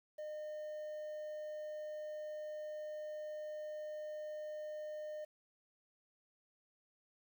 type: tone with quantisation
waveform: triangle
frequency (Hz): 609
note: D#5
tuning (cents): -37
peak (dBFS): -40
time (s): 0.18-5.25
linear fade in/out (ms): 10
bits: 11
effects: none